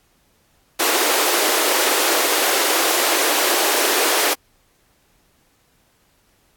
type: high-pass noise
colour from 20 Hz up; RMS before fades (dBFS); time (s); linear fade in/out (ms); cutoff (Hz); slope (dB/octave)
pink; -18; 0.79-4.34; 10; 320; 48
effects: pink hiss -60 dBFS RMS until 6.56 s + AAC 64 kbps